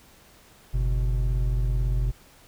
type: tone pair together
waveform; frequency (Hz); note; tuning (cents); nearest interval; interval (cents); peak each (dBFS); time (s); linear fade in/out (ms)
triangle; 47.17 / 123.47; F#1 / B2; +34 / 0; octave + perfect fourth; 1666; -20 / -26; 0.73-2.12; 20
effects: pink hiss -54 dBFS RMS until 2.47 s